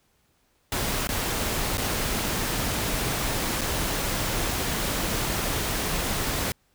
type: noise with dropouts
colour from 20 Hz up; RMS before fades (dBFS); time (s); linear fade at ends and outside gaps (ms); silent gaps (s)
pink; -27; 0.72-6.52; 1; 1.072-1.09 / 1.772-1.78 / 3.611-3.615
effects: pink hiss -67 dBFS RMS until 6.74 s